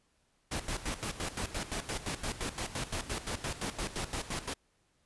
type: noise with tremolo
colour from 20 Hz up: pink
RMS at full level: -35 dBFS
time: 0.51-4.54 s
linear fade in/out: 10 ms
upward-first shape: square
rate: 5.8 Hz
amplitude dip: 75%
effects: pink hiss -73 dBFS RMS until 5.05 s + resampled to 24000 Hz